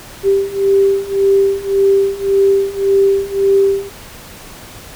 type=beating tone pair; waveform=sine; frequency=392 / 393.8 Hz; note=G4 / G4; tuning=0 / +8 cents; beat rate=1.8 Hz; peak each=-14 / -12 dBFS; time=0.23-3.9 s; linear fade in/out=50 ms; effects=pink hiss -35 dBFS RMS until 4.95 s